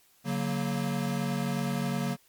square chord, F# major, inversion second, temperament equal with one note detuned, 142.08 / 185 / 233.1 Hz, C#3 / F#3 / A#3, +43 / 0 / 0 cents, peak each -33 dBFS, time 0.24-2.17 s, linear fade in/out 50 ms, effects white hiss -63 dBFS RMS until 2.28 s + MP3 96 kbps

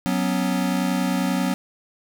square chord, F# suspended fourth, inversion none, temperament equal, 185 / 246.9 / 277.2 Hz, F#3 / B3 / C#4, 0 / 0 / 0 cents, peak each -24 / -26 / -27 dBFS, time 0.06-1.54 s, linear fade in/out 0 ms, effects none

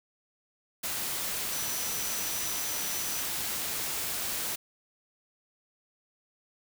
sine tone in noise, 5920 Hz, F#8, in tune, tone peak -38 dBFS, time 1.52-3.23 s, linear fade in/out 10 ms, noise white, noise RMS -33 dBFS, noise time 0.83-4.56 s, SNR -8 dB, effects none

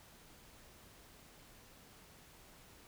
silence, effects pink hiss -60 dBFS RMS until 2.87 s

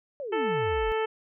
sine exponential sweep, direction down, 597 to 38.9 Hz, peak -32 dBFS, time 0.2-0.92 s, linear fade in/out 0 ms
harmonic tone, 440 Hz, A4, in tune, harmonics 1 / 2 / 3 / 4 / 5 / 6 / 7, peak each -26 / -32 / -36 / -38 / -40 / -42 / -43 dBFS, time 0.32-1.06 s, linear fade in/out 10 ms
effects none

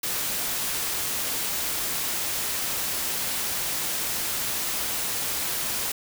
white noise, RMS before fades -28 dBFS, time 0.03-5.92 s, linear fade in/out 5 ms, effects none

